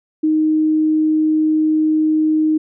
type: tone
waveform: sine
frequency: 311.1 Hz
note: D#4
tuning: in tune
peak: -12 dBFS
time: 0.23-2.58 s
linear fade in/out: 10 ms
effects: none